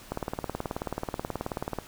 click train, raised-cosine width 1 ms, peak -16 dBFS, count 32, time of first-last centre 0.12-1.787 s, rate 18.6 Hz, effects pink hiss -49 dBFS RMS until 1.87 s

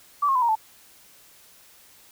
sine tone with pitch steps, 1156 / 1078.6 / 1006.4 / 939 / 876.1 Hz, D6 / C#6 / B5 / A#5 / A5, -28 / -48 / +32 / +12 / -8 cents, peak -18 dBFS, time 0.22-0.555 s, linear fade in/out 10 ms, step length 67 ms, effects white hiss -53 dBFS RMS until 2.11 s

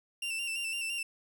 40% pulse tone with vibrato, 2721 Hz, F7, 46 cents flat, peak -32 dBFS, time 0.22-1.03 s, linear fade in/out 5 ms, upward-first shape square, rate 5.9 Hz, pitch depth 38 cents each way, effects none

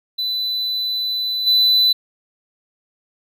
triangle tone with level steps, 3997 Hz, B7, 20 cents sharp, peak -18 / -10 dBFS, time 0.18-1.93 s, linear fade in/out 10 ms, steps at 1.46 s, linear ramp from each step 20 ms, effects none

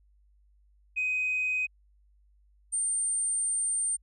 sine tone pair in turn, 2510 / 8885 Hz, D#7 / C#9, +15 / +3 cents, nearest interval octave + minor seventh, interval 2188 cents, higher second, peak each -25 dBFS, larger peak neither, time 0.96-1.67 / 2.72-3.97 s, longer second, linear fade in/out 20 ms, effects tanh soft clip ceiling -22 dBFS + added 50 Hz sine -60 dBFS peak until 4.02 s

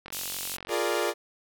click train, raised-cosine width 0.3 ms, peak -23 dBFS, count 30, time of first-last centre 0.06-0.693 s, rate 45.8 Hz
white band-pass noise, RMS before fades -35 dBFS, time 0.12-0.57 s, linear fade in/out 10 ms, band 2500 to 16000 Hz, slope 48 dB/octave
sawtooth chord, Bb dominant seventh, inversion second, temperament equal, 349.2 / 415.3 / 466.2 / 587.3 Hz, F4 / Ab4 / Bb4 / D5, 0 / 0 / 0 / 0 cents, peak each -27 dBFS, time 0.68-1.14 s, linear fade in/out 50 ms
effects none

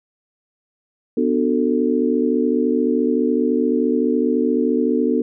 sine chord, B minor seventh, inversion none, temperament just, 246.9 / 296.3 / 370.4 / 444.5 Hz, B3 / D4 / F#4 / A4, 0 / +15 / +2 / +18 cents, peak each -19 / -21 / -23 / -21 dBFS, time 1.17-5.22 s, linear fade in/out 5 ms, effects none

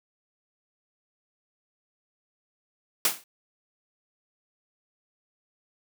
white noise with exponential decay, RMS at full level -19 dBFS, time 3.05-3.24 s, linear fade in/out 2 ms, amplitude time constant 40 ms, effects high-pass 200 Hz 12 dB/octave

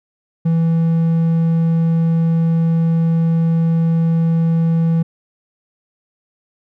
triangle tone, 164.81 Hz, E3, in tune, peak -10 dBFS, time 0.45-5.03 s, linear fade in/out 10 ms, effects none

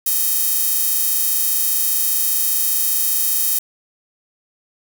sawtooth tone with high-pass filter, 625 Hz, D#5, 8 cents sharp, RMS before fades -18 dBFS, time 0.06-3.59 s, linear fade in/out 5 ms, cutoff 12000 Hz, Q 0.63, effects 7-bit

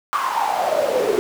brown noise with high-pass filter sweep, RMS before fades -20 dBFS, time 0.13-1.19 s, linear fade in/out 0 ms, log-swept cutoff 1200 to 390 Hz, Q 9, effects none

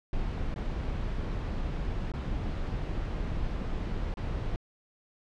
brown noise with dropouts, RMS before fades -32 dBFS, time 0.13-4.56 s, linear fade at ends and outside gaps 1 ms, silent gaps 0.541-0.56 / 2.118-2.137 / 4.14-4.171 s, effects low-pass 4000 Hz 12 dB/octave

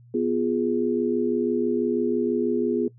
sine chord, F diminished, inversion second, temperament equal, 246.9 / 349.2 / 415.3 Hz, Cb4 / F4 / Ab4, 0 / 0 / 0 cents, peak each -25 dBFS, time 0.14-2.88 s, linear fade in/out 5 ms, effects noise-tail reverb RT60 0.1 s tail -19 dB re dry + added 120 Hz sine -48 dBFS peak until 2.98 s

